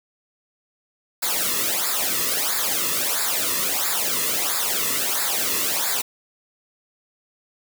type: noise with flanger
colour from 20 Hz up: white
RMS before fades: -23 dBFS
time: 1.22-6.02 s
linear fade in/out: 10 ms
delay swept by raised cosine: 0.33 to 1.33 ms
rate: 1.5 Hz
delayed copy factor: -0.85
effects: none